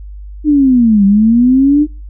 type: linear two-way sweep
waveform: sine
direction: down then up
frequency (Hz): 306.9 to 194.2 to 303.9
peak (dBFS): -5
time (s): 0.44-1.87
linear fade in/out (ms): 50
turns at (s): 1.05
effects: noise-tail reverb RT60 0.3 s tail -26 dB re dry + added 50 Hz sine -26 dBFS peak until 2.09 s